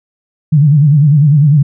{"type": "tone with vibrato", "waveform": "sine", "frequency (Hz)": 146.8, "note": "D3", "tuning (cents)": 0, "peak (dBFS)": -4, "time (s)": [0.52, 1.63], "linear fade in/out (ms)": 10, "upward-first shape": "sine", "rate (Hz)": 10, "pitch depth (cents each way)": 130, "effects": []}